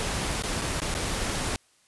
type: noise with dropouts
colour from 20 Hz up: pink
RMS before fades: -29 dBFS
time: 0-1.56 s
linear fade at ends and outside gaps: 0 ms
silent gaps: 0.423-0.436 / 0.615-0.619 / 0.802-0.818 / 0.941-0.95 s
effects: white hiss -63 dBFS RMS until 1.87 s + resampled to 24000 Hz